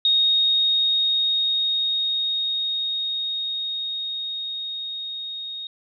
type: tone with level ramp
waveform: sine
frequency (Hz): 3729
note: A#7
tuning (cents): 0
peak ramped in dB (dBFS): -15 to -30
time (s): 0.05-5.67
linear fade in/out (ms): 2
effects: none